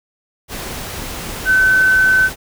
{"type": "tone in noise", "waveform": "sine", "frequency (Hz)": 1523, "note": "F#6", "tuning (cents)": 50, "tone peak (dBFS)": -9, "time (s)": [1.45, 2.3], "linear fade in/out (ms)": 50, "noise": "pink", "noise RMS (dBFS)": -27, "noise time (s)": [0.48, 2.36], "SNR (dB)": 15, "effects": []}